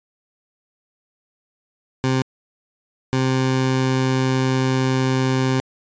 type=tone pair in turn; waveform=20% pulse; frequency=130.81 / 130.81 Hz; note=C3 / C3; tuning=0 / 0 cents; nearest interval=unison; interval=0 cents; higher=neither; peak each=-12 dBFS; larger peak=neither; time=2.04-2.22 / 3.13-5.6 s; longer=second; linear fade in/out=0 ms; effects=resampled to 16000 Hz